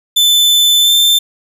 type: tone with pitch glide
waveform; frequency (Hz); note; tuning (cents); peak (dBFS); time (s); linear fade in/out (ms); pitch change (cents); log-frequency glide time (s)
40% pulse; 3520 to 3561; A7 to A7; 0 to +20; -6; 0.16-1.19; 10; +20; 0.81-0.92
effects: none